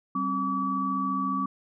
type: tone cluster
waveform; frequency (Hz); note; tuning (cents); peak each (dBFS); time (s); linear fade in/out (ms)
sine; 192.7 / 267.1 / 1146; G3 / C4 / D6; -29 / +36 / -43; -32 / -31 / -27; 0.15-1.46; 5
effects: none